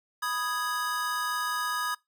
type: chord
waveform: square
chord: G# minor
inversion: first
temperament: equal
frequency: 987.8 / 1244.5 / 1661.2 Hz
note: B5 / D#6 / G#6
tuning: 0 / 0 / 0 cents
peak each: -36 / -32 / -33 dBFS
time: 0.22-1.95 s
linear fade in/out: 10 ms
effects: noise-tail reverb RT60 0.2 s tail -24 dB re dry